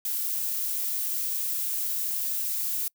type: noise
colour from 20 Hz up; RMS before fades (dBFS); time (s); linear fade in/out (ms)
violet; -29; 0.05-2.88; 2
effects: noise-tail reverb RT60 0.1 s tail -26 dB re dry